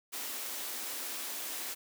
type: high-pass noise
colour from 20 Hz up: white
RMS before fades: -39 dBFS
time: 0.12-1.75 s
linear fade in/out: 20 ms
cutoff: 220 Hz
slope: 96 dB/octave
effects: none